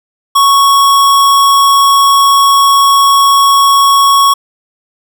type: tone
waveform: square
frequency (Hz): 1109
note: C#6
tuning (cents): 0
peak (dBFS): -5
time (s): 0.35-4.34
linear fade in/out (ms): 10
effects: none